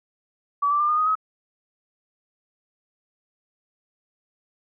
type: tone with pitch steps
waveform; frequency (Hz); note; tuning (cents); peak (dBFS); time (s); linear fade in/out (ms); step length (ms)
sine; 1145 / 1169.7 / 1195 / 1220.8 / 1247.2 / 1274.1; D6 / D6 / D6 / D#6 / D#6 / D#6; -44 / -7 / +30 / -33 / +4 / +41; -18; 0.62-1.154; 10; 89
effects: none